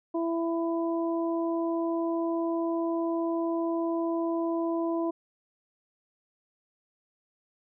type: harmonic tone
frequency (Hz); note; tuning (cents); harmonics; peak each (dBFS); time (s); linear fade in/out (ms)
333.1; E4; +18; 1 / 2 / 3; -27 / -33 / -37; 0.14-5.11; 10
effects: none